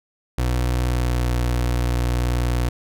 30% pulse tone with pitch glide, 61.5 to 60.62 Hz, B1 to B1, -7 to -32 cents, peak -16 dBFS, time 0.38-2.69 s, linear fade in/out 5 ms, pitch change -25 cents, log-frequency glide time 0.86-1.12 s, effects none

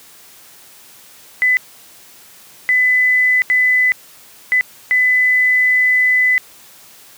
sine tone bursts at uneven times, 2005 Hz, B6, 26 cents sharp, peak -10 dBFS, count 5, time 1.42-1.57 / 2.69-3.42 / 3.5-3.92 / 4.52-4.61 / 4.91-6.38 s, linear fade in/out 0 ms, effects white hiss -43 dBFS RMS until 7.17 s + high-pass 80 Hz 12 dB/octave

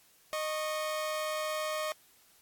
sawtooth tone pair together, 617.4 / 1100 Hz, D#5 / C#6, -14 / -14 cents, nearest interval minor seventh, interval 1000 cents, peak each -29 / -35 dBFS, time 0.33-1.92 s, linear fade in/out 0 ms, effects white hiss -63 dBFS RMS until 2.41 s + AAC 64 kbps

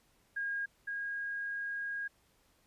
sine tone pair in turn, 1627 / 1633.1 Hz, G#6 / G#6, -36 / -30 cents, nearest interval unison, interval 6 cents, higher second, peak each -33 / -35 dBFS, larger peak first, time 0.36-0.66 / 0.87-2.08 s, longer second, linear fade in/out 10 ms, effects pink hiss -70 dBFS RMS until 2.66 s + resampled to 32000 Hz

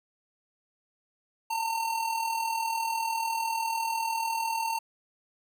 square tone with amplitude modulation, 907 Hz, A#5, 48 cents flat, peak -26 dBFS, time 1.5-4.79 s, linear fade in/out 10 ms, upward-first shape sine, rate 40 Hz, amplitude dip 55%, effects none

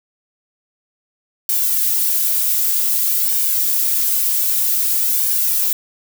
violet noise with flanger, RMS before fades -17 dBFS, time 1.49-5.73 s, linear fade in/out 2 ms, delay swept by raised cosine 1.5 to 3.8 ms, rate 0.53 Hz, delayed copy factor -0.75, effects none

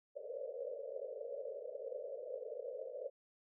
white band-pass noise, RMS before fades -45 dBFS, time 0.15-3.1 s, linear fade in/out 20 ms, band 450 to 590 Hz, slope 96 dB/octave, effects none

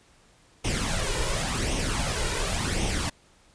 pink noise with flanger, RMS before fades -27 dBFS, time 0.64-3.1 s, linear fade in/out 10 ms, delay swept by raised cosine 0.33 to 2.13 ms, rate 0.91 Hz, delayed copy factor +0.6, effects pink hiss -59 dBFS RMS until 3.54 s + resampled to 22050 Hz

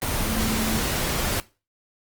sine tone in noise, 220 Hz, A3, in tune, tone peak -26 dBFS, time 0.27-0.8 s, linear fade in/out 0 ms, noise pink, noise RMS -25 dBFS, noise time 0.02-1.4 s, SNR -4 dB, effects noise-tail reverb RT60 0.3 s tail -19 dB re dry + Opus 24 kbps

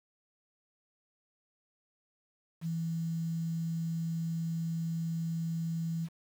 sine tone with quantisation, 164.81 Hz, E3, in tune, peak -31 dBFS, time 2.61-6.09 s, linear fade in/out 50 ms, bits 9, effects none

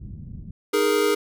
white low-pass noise, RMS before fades -37 dBFS, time 0-0.51 s, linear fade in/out 5 ms, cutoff 180 Hz, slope 24 dB/octave
square chord, D# suspended fourth, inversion none, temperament equal, 311.1 / 415.3 / 466.2 Hz, D#4 / G#4 / A#4, 0 / 0 / 0 cents, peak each -27 / -21 / -24 dBFS, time 0.73-1.15 s, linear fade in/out 10 ms
effects none

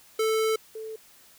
square / sine tone pair in turn, 440 / 440 Hz, A4 / A4, 0 / 0 cents, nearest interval unison, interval 0 cents, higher neither, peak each -23 / -34 dBFS, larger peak first, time 0.19-0.56 / 0.75-0.96 s, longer first, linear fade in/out 5 ms, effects white hiss -55 dBFS RMS until 1.38 s

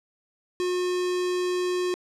square tone with notch filter, 361 Hz, F#4, 43 cents flat, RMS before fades -26 dBFS, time 0.6-1.94 s, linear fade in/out 0 ms, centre 1400 Hz, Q 1.9, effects low-pass 8000 Hz 12 dB/octave

